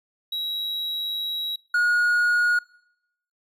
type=tone pair in turn; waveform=triangle; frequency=3866 / 1443.5 Hz; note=B7 / F#6; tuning=-38 / -43 cents; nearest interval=octave + perfect fourth; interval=1705 cents; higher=first; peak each=-24 / -16 dBFS; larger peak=second; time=0.32-1.56 / 1.74-2.59 s; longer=first; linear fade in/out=5 ms; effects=noise-tail reverb RT60 0.8 s tail -24 dB re dry